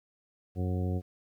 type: harmonic tone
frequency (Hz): 91.4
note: F#2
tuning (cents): -21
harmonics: 1 / 2 / 3 / 4 / 5 / 6 / 8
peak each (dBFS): -29 / -35 / -39 / -41 / -43 / -45 / -47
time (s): 0.55-1.02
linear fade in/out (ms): 50
effects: 11-bit